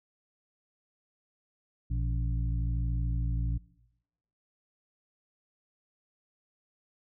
harmonic tone with a mistuned harmonic, 57 Hz, A#1, 38 cents flat, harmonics 1 / 2 / 3 / 5, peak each -29 / -33 / -41 / -46 dBFS, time 1.9-3.58 s, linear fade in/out 10 ms, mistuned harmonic 2, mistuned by +60 cents, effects noise-tail reverb RT60 0.9 s tail -21 dB re dry

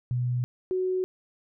sine tone pair in turn, 123.47 / 370.8 Hz, B2 / F#4, 0 / +4 cents, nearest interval octave + perfect fifth, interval 1904 cents, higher second, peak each -24 dBFS, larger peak neither, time 0.11-0.44 / 0.71-1.04 s, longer neither, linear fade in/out 0 ms, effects none

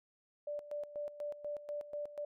sine tone with tremolo, 587.3 Hz, D5, in tune, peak -37 dBFS, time 0.47-2.25 s, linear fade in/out 5 ms, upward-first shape square, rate 4.1 Hz, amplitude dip 75%, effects none

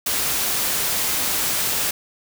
white noise, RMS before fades -22 dBFS, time 0.06-1.91 s, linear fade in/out 5 ms, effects none

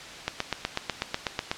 click train, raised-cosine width 0.2 ms, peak -8 dBFS, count 11, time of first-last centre 0.28-1.515 s, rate 8.1 Hz, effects white hiss -41 dBFS RMS until 1.57 s + low-pass 5000 Hz 12 dB/octave

